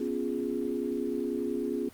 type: chord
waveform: sine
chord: C# dominant seventh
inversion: third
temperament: equal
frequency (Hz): 246.9 / 277.2 / 349.2 / 415.3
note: B3 / C#4 / E#4 / G#4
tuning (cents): 0 / 0 / 0 / 0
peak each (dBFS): -34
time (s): 0-1.89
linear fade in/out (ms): 5
effects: pink hiss -54 dBFS RMS until 1.93 s + Opus 48 kbps